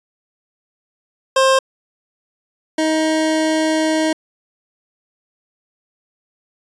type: tone pair in turn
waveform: 25% pulse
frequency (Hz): 530 / 315.1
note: C5 / D#4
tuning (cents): +22 / +22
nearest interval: major sixth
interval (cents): 900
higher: first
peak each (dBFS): -7 / -11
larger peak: first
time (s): 1.36-1.59 / 2.78-4.13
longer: second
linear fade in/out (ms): 5
effects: resampled to 22050 Hz